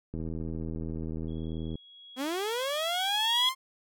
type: click train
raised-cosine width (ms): 3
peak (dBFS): -24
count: 131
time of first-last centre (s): 0.14-1.755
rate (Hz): 80.5
type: tone with exponential growth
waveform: sine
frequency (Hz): 3322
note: G#7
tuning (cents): 0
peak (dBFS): -22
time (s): 1.28-3.49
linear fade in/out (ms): 1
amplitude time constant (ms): 480
type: linear sweep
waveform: sawtooth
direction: up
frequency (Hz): 246.1 to 1068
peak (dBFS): -26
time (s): 2.16-3.55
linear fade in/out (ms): 50
effects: none